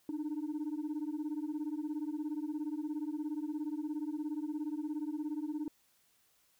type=beating tone pair; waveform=sine; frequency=293.7 / 310.7 Hz; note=D4 / D#4; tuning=0 / -2 cents; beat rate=17 Hz; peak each=-36 / -36 dBFS; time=0.09-5.68 s; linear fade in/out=2 ms; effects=tanh soft clip ceiling -32 dBFS + white hiss -71 dBFS RMS until 6.59 s